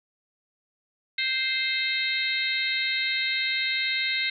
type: harmonic tone with a mistuned harmonic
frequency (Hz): 523.3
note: C5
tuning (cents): 0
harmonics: 3 / 4 / 5 / 6 / 7 / 8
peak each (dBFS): -35 / -27 / -34 / -38 / -30 / -32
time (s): 1.18-4.3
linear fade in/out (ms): 5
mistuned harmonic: 7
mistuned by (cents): +40
effects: none